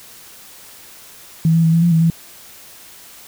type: tone with pitch steps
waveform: sine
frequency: 162.3 / 165.1 / 162.5 / 166.4 / 172.5 / 162.3 / 165.7 Hz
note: E3 / E3 / E3 / E3 / F3 / E3 / E3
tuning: -27 / +3 / -24 / +17 / -21 / -27 / +9 cents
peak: -10 dBFS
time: 1.45-2.101 s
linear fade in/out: 2 ms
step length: 93 ms
effects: white hiss -41 dBFS RMS until 3.27 s